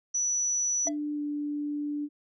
sine tone, 5920 Hz, F#8, in tune, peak -25 dBFS, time 0.14-0.89 s, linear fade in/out 10 ms
sine tone with pitch glide, 296.2 to 293.3 Hz, D4 to D4, +15 to -2 cents, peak -29 dBFS, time 0.85-2.09 s, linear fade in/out 50 ms, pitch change -17 cents, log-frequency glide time 1.14-1.21 s
triangle tone with exponential decay, 668 Hz, E5, 23 cents sharp, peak -25 dBFS, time 0.87-0.99 s, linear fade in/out 1 ms, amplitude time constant 24 ms
effects none

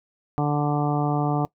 harmonic tone, 146.83 Hz, D3, in tune, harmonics 1 / 2 / 3 / 4 / 5 / 6 / 7 / 8, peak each -23 / -26 / -31 / -35 / -27 / -33 / -38 / -34 dBFS, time 0.38-1.45 s, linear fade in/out 0 ms, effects noise-tail reverb RT60 0.1 s tail -22 dB re dry

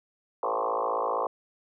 sine tone with frequency modulation, 784 Hz, G5, in tune, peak -25 dBFS, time 0.43-1.27 s, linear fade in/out 2 ms, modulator 55.4 Hz, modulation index 6.4, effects none

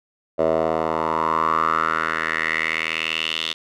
10% pulse tone with band-pass filter sweep, 80.4 Hz, E2, 43 cents flat, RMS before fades -22 dBFS, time 0.38-3.54 s, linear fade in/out 20 ms, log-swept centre 610 to 3400 Hz, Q 5.1, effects none

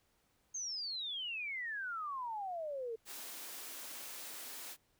sine exponential sweep, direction down, 6500 to 440 Hz, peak -38 dBFS, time 0.54-2.96 s, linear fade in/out 10 ms
white high-pass noise, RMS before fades -47 dBFS, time 3.05-4.77 s, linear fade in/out 50 ms, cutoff 230 Hz, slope 48 dB/octave
effects pink hiss -75 dBFS RMS until 4.99 s

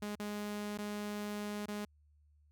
sawtooth tone with dropouts, 207.6 Hz, G#3, in tune, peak -34 dBFS, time 0.02-1.85 s, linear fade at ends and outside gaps 5 ms, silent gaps 0.154-0.196 / 0.776-0.785 / 1.659-1.682 s, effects added 74 Hz sine -64 dBFS peak until 2.51 s

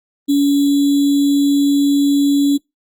sine tone with sample-and-hold, 283.2 Hz, C#4, 37 cents sharp, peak -10 dBFS, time 0.28-2.58 s, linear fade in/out 20 ms, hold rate 3675 Hz, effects noise-tail reverb RT60 0.2 s tail -25 dB re dry + Opus 32 kbps

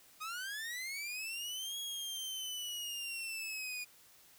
sawtooth linear two-way sweep, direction up then down, 1226 to 3322 to 2442 Hz, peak -36 dBFS, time 0.2-3.85 s, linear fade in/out 20 ms, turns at 1.78 s, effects white hiss -62 dBFS RMS until 4.38 s

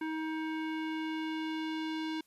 square tone with low-pass filter sweep, 316.1 Hz, D#4, 27 cents sharp, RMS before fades -36 dBFS, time 0.01-2.21 s, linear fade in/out 5 ms, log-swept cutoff 2000 to 3800 Hz, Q 1.7, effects white hiss -70 dBFS RMS until 2.26 s + resampled to 32000 Hz

